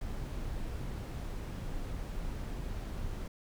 brown noise, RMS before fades -38 dBFS, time 0.01-3.28 s, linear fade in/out 5 ms, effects none

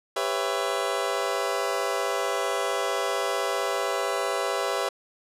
25% pulse chord, C# half-diminished seventh, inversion second, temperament just, 399.1 / 498.9 / 554.4 / 665.2 Hz, G4 / B4 / C#5 / E5, +31 / +17 / 0 / +16 cents, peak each -27 dBFS, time 0.16-4.89 s, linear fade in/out 5 ms, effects low-pass 11000 Hz 12 dB/octave

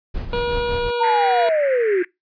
brown noise with tremolo, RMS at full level -25 dBFS, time 0.14-0.91 s, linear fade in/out 10 ms, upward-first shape sine, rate 5.4 Hz, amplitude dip 55%
harmonic tone, 480 Hz, B4, 49 cents flat, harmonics 1 / 2 / 3 / 5 / 6 / 7 / 8 / 9, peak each -21 / -27 / -31 / -35 / -37 / -38 / -39 / -40 dBFS, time 0.33-1.49 s, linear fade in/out 2 ms
sine linear sweep, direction down, 932.3 to 346 Hz, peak -15 dBFS, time 1-2.03 s, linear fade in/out 10 ms
pink band-pass noise, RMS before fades -32 dBFS, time 1.03-2.05 s, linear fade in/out 5 ms, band 1600 to 2100 Hz, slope 48 dB/octave
effects noise-tail reverb RT60 0.2 s tail -23 dB re dry + resampled to 11025 Hz

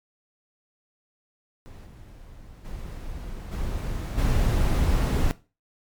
brown noise with level steps, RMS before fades -42 / -45 / -36 / -29 / -21 dBFS, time 1.66-5.31 s, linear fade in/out 0 ms, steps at 1.85 / 2.64 / 3.51 / 4.17 s, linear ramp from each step 20 ms, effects noise-tail reverb RT60 0.3 s tail -17 dB re dry + MP3 96 kbps

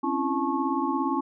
sine tone cluster, 263.4 / 280.7 / 335.2 / 864 / 1095 Hz, C4 / C#4 / E4 / A5 / C#6, +12 / +22 / +29 / -32 / -22 cents, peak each -30 dBFS, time 0.03-1.21 s, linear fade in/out 10 ms, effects none

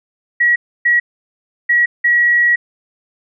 sine tone bursts at uneven times, 1917 Hz, A#6, 48 cents sharp, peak -9 dBFS, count 4, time 0.4-0.56 / 0.85-1 / 1.69-1.86 / 2.04-2.56 s, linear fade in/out 10 ms, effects none

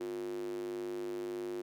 square tone with high-pass filter, 50.8 Hz, G#1, 38 cents flat, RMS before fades -39 dBFS, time 0-1.62 s, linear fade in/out 10 ms, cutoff 340 Hz, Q 9.7, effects none

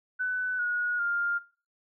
sine tone with pitch steps, 1500 / 1450.6 / 1402.8 Hz, F#6 / F#6 / F6, +23 / -35 / +7 cents, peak -26 dBFS, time 0.19-1.39 s, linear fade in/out 20 ms, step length 400 ms, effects noise-tail reverb RT60 0.4 s tail -19 dB re dry

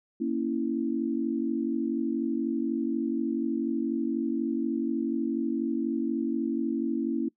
sine chord, A# diminished, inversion none, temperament equal, 233.1 / 277.2 / 329.6 Hz, A#3 / C#4 / E4, 0 / 0 / 0 cents, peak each -30 dBFS, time 0.2-7.29 s, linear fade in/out 10 ms, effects noise-tail reverb RT60 0.1 s tail -22 dB re dry

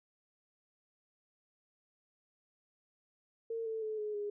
sine tone with pitch steps, 455.5 / 444.3 / 433.4 / 422.8 / 412.4 Hz, A#4 / A4 / A4 / G#4 / G#4, -40 / +17 / -26 / +31 / -12 cents, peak -35 dBFS, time 3.5-4.3 s, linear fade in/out 5 ms, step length 160 ms, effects none

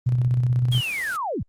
sine tone with tremolo, 123.47 Hz, B2, in tune, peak -16 dBFS, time 0.06-0.81 s, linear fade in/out 10 ms, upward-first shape square, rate 16 Hz, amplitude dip 35%
white noise, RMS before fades -36 dBFS, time 0.71-1.17 s, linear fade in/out 10 ms
sine linear sweep, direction down, 3322 to 51.2 Hz, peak -24 dBFS, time 0.72-1.43 s, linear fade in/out 5 ms
effects low-pass 12000 Hz 12 dB/octave + Opus 32 kbps

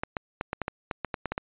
clicks, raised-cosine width 0.5 ms, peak -14 dBFS, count 12, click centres 0.035 / 0.168 / 0.411 / 0.531 / 0.617 / 0.681 / 0.912 / 1.047 / 1.142 / 1.257 / 1.32 / 1.379 s, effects resampled to 8000 Hz

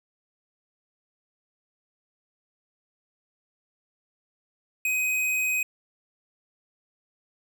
square tone with ADSR envelope, 2514 Hz, D#7, 17 cents sharp, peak -22 dBFS, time 4.85-5.63 s, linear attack 3 ms, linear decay 8 ms, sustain -2 dB, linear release 4 ms, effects none

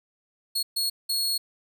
sawtooth tone bursts at uneven times, 4329 Hz, C#8, 42 cents flat, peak -21 dBFS, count 3, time 0.55-0.63 / 0.76-0.9 / 1.09-1.38 s, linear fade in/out 10 ms, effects none

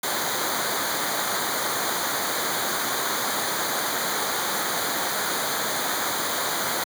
pink noise with comb filter, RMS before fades -26 dBFS, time 0.03-6.84 s, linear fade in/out 5 ms, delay 0.37 ms, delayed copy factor -0.8, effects high-pass 150 Hz 12 dB/octave

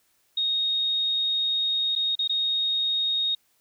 sine tone with dropouts, 3729 Hz, A#7, in tune, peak -22 dBFS, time 0.37-3.35 s, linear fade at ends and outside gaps 5 ms, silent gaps 1.953-1.96 / 2.154-2.19 / 2.277-2.294 s, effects white hiss -67 dBFS RMS until 3.6 s

